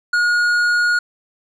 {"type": "tone with tanh clipping", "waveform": "sine", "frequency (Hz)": 1440, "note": "F#6", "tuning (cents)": -47, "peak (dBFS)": -15, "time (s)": [0.13, 0.99], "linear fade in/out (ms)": 5, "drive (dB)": 9, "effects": []}